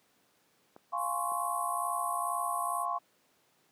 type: clicks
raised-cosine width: 1 ms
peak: -35 dBFS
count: 2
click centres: 0.764 / 1.319 s
type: chord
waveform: sine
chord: Db major seventh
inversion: first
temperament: equal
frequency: 698.5 / 830.6 / 1046.5 / 1108.7 Hz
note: F5 / Ab5 / C6 / Db6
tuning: 0 / 0 / 0 / 0 cents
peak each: -36 / -40 / -35 / -34 dBFS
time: 0.92-2.99 s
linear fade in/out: 20 ms
type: band-pass noise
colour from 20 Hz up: pink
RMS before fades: -45 dBFS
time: 0.97-2.86 s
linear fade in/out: 50 ms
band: 8600 to 12000 Hz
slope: 96 dB/octave
effects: pink hiss -69 dBFS RMS until 3.71 s + high-pass 200 Hz 12 dB/octave